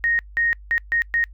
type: tone bursts at uneven times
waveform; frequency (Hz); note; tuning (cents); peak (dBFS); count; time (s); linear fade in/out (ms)
sine; 1863; A#6; -2; -17; 5; 0.04-0.19 / 0.37-0.53 / 0.71-0.78 / 0.92-1.02 / 1.14-1.24; 0
effects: noise-tail reverb RT60 0.1 s tail -26 dB re dry + added 50 Hz sine -39 dBFS peak until 1.33 s